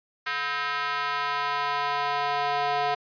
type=tone with high-pass filter sweep; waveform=square; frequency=143.6 Hz; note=D3; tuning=39 cents flat; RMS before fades=-27 dBFS; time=0.26-2.95 s; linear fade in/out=10 ms; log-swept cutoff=1500 to 680 Hz; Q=2.2; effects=resampled to 11025 Hz